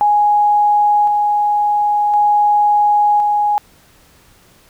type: tone with tremolo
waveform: sine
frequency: 830.6 Hz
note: G#5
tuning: in tune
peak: -9 dBFS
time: 0.01-3.58 s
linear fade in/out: 0 ms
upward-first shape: square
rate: 0.47 Hz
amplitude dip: 25%
effects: pink hiss -49 dBFS RMS until 4.69 s